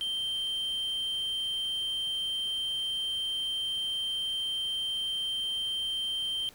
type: tone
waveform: triangle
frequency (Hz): 3136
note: G7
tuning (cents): 0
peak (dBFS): -28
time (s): 0.01-6.49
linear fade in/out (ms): 0
effects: pink hiss -55 dBFS RMS until 6.54 s